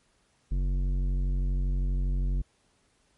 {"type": "tone with tanh clipping", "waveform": "sine", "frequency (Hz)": 46.25, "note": "F#1", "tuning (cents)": 0, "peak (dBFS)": -26, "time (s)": [0.51, 2.42], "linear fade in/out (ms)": 10, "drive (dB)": 12, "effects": ["pink hiss -68 dBFS RMS until 3.17 s", "MP3 48 kbps"]}